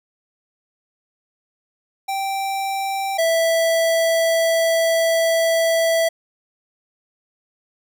square tone pair in turn, 781 / 658.8 Hz, G5 / E5, -7 / -1 cents, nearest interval minor third, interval 294 cents, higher first, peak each -22 / -16 dBFS, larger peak second, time 2.08-3.18 / 3.18-6.09 s, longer second, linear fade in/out 10 ms, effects none

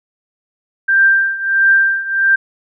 sine tone with tremolo, 1579 Hz, G6, 12 cents sharp, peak -6 dBFS, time 0.88-2.36 s, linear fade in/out 10 ms, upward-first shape triangle, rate 1.5 Hz, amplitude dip 85%, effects none

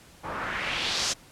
white noise with low-pass filter sweep, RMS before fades -30 dBFS, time 0.23-1.14 s, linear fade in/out 20 ms, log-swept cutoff 960 to 6500 Hz, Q 2.1, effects pink hiss -53 dBFS RMS until 1.31 s + low-pass 12000 Hz 12 dB/octave

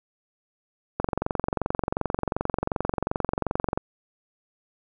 click train, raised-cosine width 1 ms, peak -10 dBFS, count 64, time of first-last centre 1-3.775 s, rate 22.7 Hz, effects none

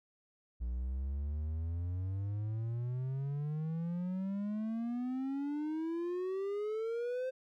triangle exponential sweep, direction up, 58.27 to 523.3 Hz, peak -32 dBFS, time 0.6-7.31 s, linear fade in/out 20 ms, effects none

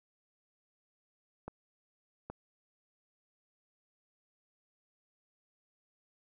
clicks, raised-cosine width 1 ms, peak -27 dBFS, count 2, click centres 1.48 / 2.3 s, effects none

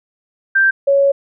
sine tone pair in turn, 1574 / 556.5 Hz, G6 / C#5, +7 / +7 cents, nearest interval octave + tritone, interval 1800 cents, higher first, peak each -9 dBFS, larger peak neither, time 0.55-0.71 / 0.87-1.12 s, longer second, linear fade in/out 10 ms, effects none

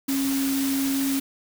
sine tone in noise, 272.2 Hz, C#4, 31 cents flat, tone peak -22 dBFS, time 0.08-1.2 s, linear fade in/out 10 ms, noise white, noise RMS -31 dBFS, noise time 0.08-1.2 s, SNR +6 dB, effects none

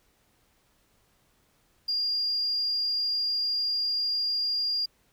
triangle tone, 4811 Hz, D8, 41 cents sharp, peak -22 dBFS, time 1.88-4.86 s, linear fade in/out 10 ms, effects tanh soft clip ceiling -23 dBFS + pink hiss -67 dBFS RMS until 5.12 s

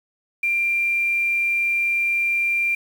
sine tone with quantisation, 2377 Hz, D7, 20 cents sharp, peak -18 dBFS, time 0.43-2.75 s, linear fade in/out 5 ms, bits 7, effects none

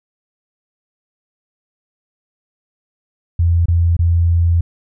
sine tone with dropouts, 85 Hz, F2, 46 cents flat, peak -10 dBFS, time 3.39-4.61 s, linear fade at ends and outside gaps 5 ms, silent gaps 3.658-3.683 / 3.967-3.991 s, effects none

